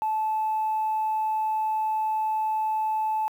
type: tone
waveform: sine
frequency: 870 Hz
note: A5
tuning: 20 cents flat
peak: -22 dBFS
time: 0.02-3.28 s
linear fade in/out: 0 ms
effects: tanh soft clip ceiling -19 dBFS + 9-bit